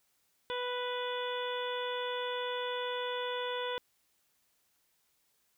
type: harmonic tone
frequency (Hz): 493.9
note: B4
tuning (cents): 0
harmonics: 1 / 2 / 3 / 4 / 5 / 6 / 7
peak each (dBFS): -36 / -39 / -43 / -47 / -49 / -46 / -42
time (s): 0.5-3.78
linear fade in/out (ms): 0
effects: white hiss -74 dBFS RMS until 5.57 s